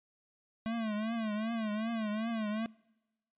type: tone with vibrato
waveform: square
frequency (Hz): 220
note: A3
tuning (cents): 0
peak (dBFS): -33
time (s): 0.66-2.66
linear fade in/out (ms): 0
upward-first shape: triangle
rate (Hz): 2.6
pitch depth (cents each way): 110
effects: noise-tail reverb RT60 1.0 s tail -25 dB re dry + resampled to 8000 Hz